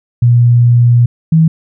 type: tone pair in turn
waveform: sine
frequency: 120.2 / 161.16 Hz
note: B2 / E3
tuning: -46 / -39 cents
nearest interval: perfect fourth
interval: 507 cents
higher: second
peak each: -4 dBFS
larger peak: neither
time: 0.22-1.06 / 1.32-1.48 s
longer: first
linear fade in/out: 5 ms
effects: none

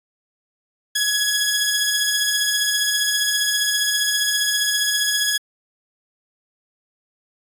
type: tone pair together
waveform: 15% pulse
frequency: 1677 / 3339 Hz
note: G#6 / G#7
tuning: +16 / +9 cents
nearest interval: octave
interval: 1193 cents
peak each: -13 / -16 dBFS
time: 0.95-5.38 s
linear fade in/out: 10 ms
effects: resampled to 32000 Hz

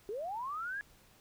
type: linear sweep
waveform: sine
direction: up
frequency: 385 to 1693 Hz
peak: -36 dBFS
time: 0.09-0.81 s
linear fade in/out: 0 ms
effects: pink hiss -63 dBFS RMS until 1.2 s

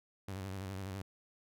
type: tone with vibrato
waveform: sawtooth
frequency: 96 Hz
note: G2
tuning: 36 cents flat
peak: -36 dBFS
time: 0.28-1.02 s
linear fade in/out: 5 ms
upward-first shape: sine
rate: 12 Hz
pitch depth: 80 cents each way
effects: none

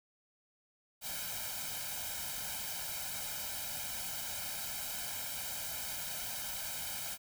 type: noise with comb filter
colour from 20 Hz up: white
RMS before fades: -40 dBFS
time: 1.01-7.18 s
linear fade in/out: 50 ms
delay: 1.3 ms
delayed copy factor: +0.9
effects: none

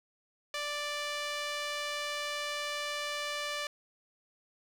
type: tone with band-pass filter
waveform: sawtooth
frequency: 587.3 Hz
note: D5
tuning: in tune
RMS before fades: -36 dBFS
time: 0.54-3.67 s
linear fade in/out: 2 ms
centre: 3100 Hz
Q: 0.69
effects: 9-bit

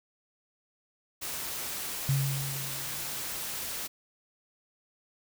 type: noise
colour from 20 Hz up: white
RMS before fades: -36 dBFS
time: 1.21-3.88 s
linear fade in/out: 20 ms
type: tone with exponential decay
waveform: sine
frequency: 137.1 Hz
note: C#3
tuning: 19 cents flat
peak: -22 dBFS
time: 2.09-3.34 s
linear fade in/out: 0 ms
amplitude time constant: 270 ms
effects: none

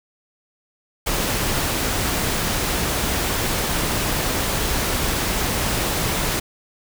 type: noise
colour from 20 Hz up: pink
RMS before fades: -22 dBFS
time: 1.06-6.4 s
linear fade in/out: 10 ms
effects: none

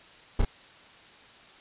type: noise with echo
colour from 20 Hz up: brown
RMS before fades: -21 dBFS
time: 0.39-0.42 s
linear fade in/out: 5 ms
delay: 30 ms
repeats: 1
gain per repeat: -2 dB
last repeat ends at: 0.45 s
effects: white hiss -52 dBFS RMS until 1.6 s + resampled to 8000 Hz

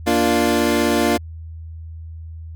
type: chord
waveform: 25% pulse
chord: Bb major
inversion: none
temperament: equal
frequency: 233.1 / 293.7 / 349.2 Hz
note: Bb3 / D4 / F4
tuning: 0 / 0 / 0 cents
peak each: -16 dBFS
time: 0.06-1.18 s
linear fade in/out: 20 ms
effects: added 81 Hz sine -31 dBFS peak until 2.55 s

